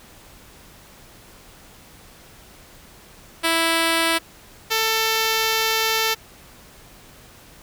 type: tone pair in turn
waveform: 5% pulse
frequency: 329.6 / 444.6 Hz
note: E4 / A4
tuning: 0 / +18 cents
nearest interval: perfect fourth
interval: 518 cents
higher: second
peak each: -6 / -7 dBFS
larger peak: first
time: 3.43-4.19 / 4.7-6.15 s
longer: second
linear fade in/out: 20 ms
effects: pink hiss -47 dBFS RMS until 7.62 s